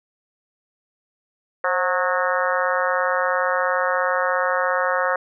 harmonic tone with a mistuned harmonic, 182.9 Hz, F#3, 20 cents flat, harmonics 3 / 4 / 5 / 6 / 7 / 8 / 9 / 10, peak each -23 / -29 / -29 / -26 / -26 / -27 / -29 / -29 dBFS, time 1.64-5.16 s, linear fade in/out 2 ms, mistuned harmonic 3, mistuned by -46 cents, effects none

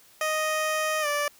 15% pulse tone with pitch glide, 622.3 to 584 Hz, D#5 to D5, 0 to -10 cents, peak -18 dBFS, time 0.21-1.28 s, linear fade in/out 2 ms, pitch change -110 cents, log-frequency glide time 1.01-1.07 s, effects white hiss -56 dBFS RMS until 1.39 s

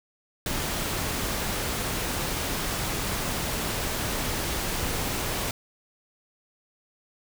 pink noise, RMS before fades -29 dBFS, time 0.46-5.51 s, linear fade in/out 2 ms, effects none

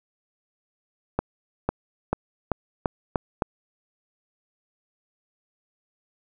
accelerating click train, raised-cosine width 1 ms, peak -8 dBFS, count 7, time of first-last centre 1.19-3.422 s, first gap 500 ms, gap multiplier 0.88, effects none

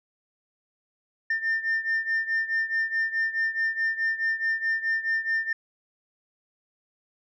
sine beating tone pair, 1800 / 1804.7 Hz, A6 / A6, +39 / +43 cents, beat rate 4.7 Hz, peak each -24 / -27 dBFS, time 1.3-5.53 s, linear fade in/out 5 ms, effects tanh soft clip ceiling -20 dBFS

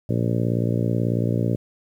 harmonic tone, 58.27 Hz, A#1, in tune, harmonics 2 / 3 / 4 / 5 / 6 / 7 / 8 / 9 / 10, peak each -22 / -26 / -28 / -30 / -32 / -33 / -34 / -35 / -36 dBFS, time 0.09-1.56 s, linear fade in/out 5 ms, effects 9-bit

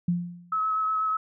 sine tone with exponential decay, 174.61 Hz, F3, in tune, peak -19 dBFS, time 0.08-0.59 s, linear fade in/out 5 ms, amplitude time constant 110 ms
sine tone with vibrato, 1288 Hz, E6, 41 cents flat, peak -23 dBFS, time 0.52-1.17 s, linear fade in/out 5 ms, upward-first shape triangle, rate 8.2 Hz, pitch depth 18 cents each way
effects none

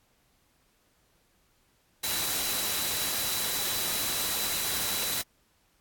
sine tone in noise, 3951 Hz, B7, in tune, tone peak -36 dBFS, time 2.03-5.22 s, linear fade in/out 10 ms, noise white, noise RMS -30 dBFS, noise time 2.03-5.22 s, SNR -9 dB, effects pink hiss -68 dBFS RMS until 5.8 s + AAC 64 kbps

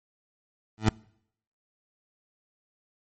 20% pulse tone with exponential growth, 108.9 Hz, A2, 17 cents flat, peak -11 dBFS, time 0.78-0.89 s, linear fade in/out 0 ms, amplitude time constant 23 ms, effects noise-tail reverb RT60 0.7 s tail -25 dB re dry + MP3 32 kbps

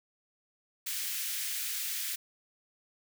white high-pass noise, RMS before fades -35 dBFS, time 0.86-2.16 s, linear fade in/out 10 ms, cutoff 1700 Hz, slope 24 dB/octave, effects none

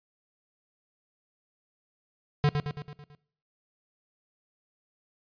square tone with echo, 146.83 Hz, D3, in tune, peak -20 dBFS, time 2.44-2.49 s, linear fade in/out 0 ms, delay 110 ms, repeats 6, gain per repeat -5 dB, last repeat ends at 3.15 s, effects noise-tail reverb RT60 0.6 s tail -21 dB re dry + resampled to 11025 Hz

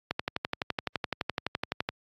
click train, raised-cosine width 0.3 ms, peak -12 dBFS, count 22, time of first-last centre 0.11-1.89 s, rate 11.8 Hz, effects high-pass 80 Hz 12 dB/octave + AAC 32 kbps

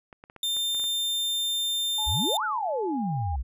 clicks, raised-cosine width 0.5 ms, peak -30 dBFS, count 8, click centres 0.128 / 0.239 / 0.299 / 0.363 / 0.567 / 0.747 / 0.797 / 0.841 s
40% pulse tone, 3600 Hz, A7, 39 cents sharp, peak -24 dBFS, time 0.43-2.37 s, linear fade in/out 2 ms
sine tone with pitch glide, 860 to 807.1 Hz, A5 to G#5, -40 to -50 cents, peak -32 dBFS, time 1.98-3.36 s, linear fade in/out 5 ms, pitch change -110 cents, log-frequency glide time 2.87-3.03 s
sine exponential two-way sweep, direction up then down, 55.6 to 1511 to 55.6 Hz, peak -26 dBFS, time 2.06-3.43 s, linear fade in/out 20 ms, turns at 2.44 s
effects none

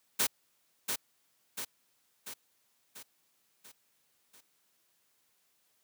white noise with echo, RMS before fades -28 dBFS, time 0.19-0.27 s, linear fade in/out 10 ms, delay 690 ms, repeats 6, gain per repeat -5 dB, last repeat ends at 4.41 s, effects white hiss -73 dBFS RMS until 5.83 s + high-pass 100 Hz 12 dB/octave

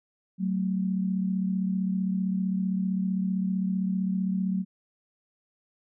sine tone pair together, 187.44 / 222.9 Hz, F#3 / A3, +23 / +23 cents, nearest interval minor third, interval 300 cents, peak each -25 / -32 dBFS, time 0.38-4.65 s, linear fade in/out 50 ms, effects none

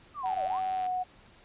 sine linear two-way sweep, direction down then up, 1244.5 to 554.4 to 1244.5 Hz, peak -34 dBFS, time 0.14-0.61 s, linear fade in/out 50 ms, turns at 0.44 s
sine tone with pitch glide, 751 to 734.7 Hz, F#5 to F#5, +26 to -12 cents, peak -28 dBFS, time 0.23-1.04 s, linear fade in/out 20 ms, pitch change -38 cents, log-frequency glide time 0.75-0.86 s
click train, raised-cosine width 0.3 ms, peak -30 dBFS, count 59, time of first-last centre 0.26-0.864 s, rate 96 Hz
effects pink hiss -57 dBFS RMS until 1.44 s + resampled to 8000 Hz

